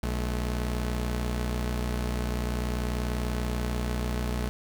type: tone pair together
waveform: sawtooth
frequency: 60.4 / 215.2 Hz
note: B1 / A3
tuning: -38 / -38 cents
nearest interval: octave + minor seventh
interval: 2200 cents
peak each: -24 / -31 dBFS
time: 0.03-4.49 s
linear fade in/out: 0 ms
effects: 9-bit